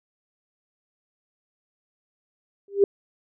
sine tone with exponential growth, 399.4 Hz, G4, 32 cents sharp, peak -9 dBFS, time 2.68-2.84 s, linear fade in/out 2 ms, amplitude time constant 33 ms, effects none

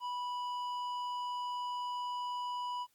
sine tone with tanh clipping, 984 Hz, B5, 7 cents flat, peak -37 dBFS, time 0-2.87 s, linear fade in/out 50 ms, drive 10 dB, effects white hiss -73 dBFS RMS until 2.94 s + Opus 48 kbps

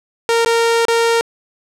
sawtooth tone with dropouts, 462.1 Hz, A#4, 15 cents flat, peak -8 dBFS, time 0.29-1.21 s, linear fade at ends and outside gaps 0 ms, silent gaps 0.448-0.46 / 0.852-0.883 s, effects low-pass 9000 Hz 12 dB/octave

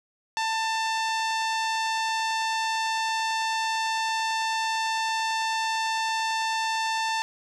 sawtooth tone with low-pass filter, 891 Hz, A5, 22 cents sharp, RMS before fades -27 dBFS, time 0.37-7.22 s, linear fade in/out 0 ms, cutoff 5700 Hz, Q 1.3, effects none

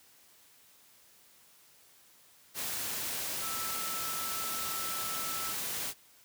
sine tone in noise, 1318.5 Hz, E6, in tune, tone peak -40 dBFS, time 3.4-5.55 s, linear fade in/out 50 ms, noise white, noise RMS -36 dBFS, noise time 2.54-5.94 s, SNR -7 dB, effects white hiss -61 dBFS RMS until 6.24 s + high-pass 60 Hz 12 dB/octave

